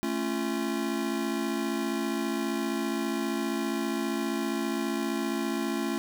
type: chord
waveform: square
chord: A augmented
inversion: none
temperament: just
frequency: 220 / 275 / 343.8 Hz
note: A3 / C#4 / E#4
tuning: 0 / -14 / -27 cents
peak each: -33 dBFS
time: 0.03-5.98 s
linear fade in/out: 0 ms
effects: none